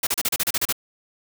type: noise bursts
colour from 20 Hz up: white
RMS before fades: -22 dBFS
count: 10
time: 0.03-0.726 s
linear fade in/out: 5 ms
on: 39 ms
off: 34 ms
effects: none